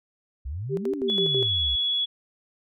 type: exponential two-way sweep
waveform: sine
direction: up then down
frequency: 60 to 306 to 60 Hz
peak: -29 dBFS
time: 0.45-1.76 s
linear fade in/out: 10 ms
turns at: 0.94 s
type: tone with tremolo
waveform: sine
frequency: 392 Hz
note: G4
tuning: in tune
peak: -23 dBFS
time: 0.69-1.49 s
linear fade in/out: 50 ms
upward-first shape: square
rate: 6.1 Hz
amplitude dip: 80%
type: tone with pitch glide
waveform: sine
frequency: 3400 to 3377 Hz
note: G#7 to G#7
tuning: +40 to +28 cents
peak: -22 dBFS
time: 1.08-2.06 s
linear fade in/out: 20 ms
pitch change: -12 cents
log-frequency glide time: 1.23-1.51 s
effects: none